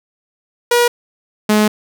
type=tone pair in turn; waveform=sawtooth; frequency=480.3 / 212.3 Hz; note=B4 / G#3; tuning=-48 / +38 cents; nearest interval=octave + major second; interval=1414 cents; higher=first; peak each=-6 dBFS; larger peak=neither; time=0.71-0.88 / 1.49-1.68 s; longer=second; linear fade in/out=5 ms; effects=none